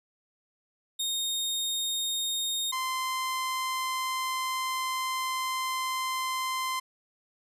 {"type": "tone pair in turn", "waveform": "sawtooth", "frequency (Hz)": [3700, 1038.3], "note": ["A#7", "C6"], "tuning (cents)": [-14, -14], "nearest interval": "octave + minor seventh", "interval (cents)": 2200, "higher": "first", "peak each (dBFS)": -25, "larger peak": "neither", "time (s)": [[0.99, 2.72], [2.72, 6.8]], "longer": "second", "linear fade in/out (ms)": 10, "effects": ["resampled to 32000 Hz"]}